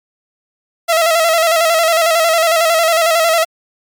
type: tone with vibrato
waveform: sawtooth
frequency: 659.3 Hz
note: E5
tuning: in tune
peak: -6 dBFS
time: 0.88-3.45 s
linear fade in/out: 20 ms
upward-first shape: square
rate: 11 Hz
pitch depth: 50 cents each way
effects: MP3 96 kbps